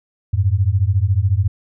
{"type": "beating tone pair", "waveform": "sine", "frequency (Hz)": [90.1, 104.1], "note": ["F#2", "G#2"], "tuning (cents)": [-45, 5], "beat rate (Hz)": 14, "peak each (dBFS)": -16, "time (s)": [0.33, 1.48], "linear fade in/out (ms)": 10, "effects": []}